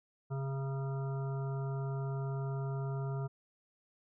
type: harmonic tone with a mistuned harmonic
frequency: 135.8 Hz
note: C#3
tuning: 35 cents flat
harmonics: 1 / 3 / 5 / 7 / 9 / 10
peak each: -34 / -44 / -48 / -51 / -53 / -54 dBFS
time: 0.3-3.28 s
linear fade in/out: 20 ms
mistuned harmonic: 10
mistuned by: +16 cents
effects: none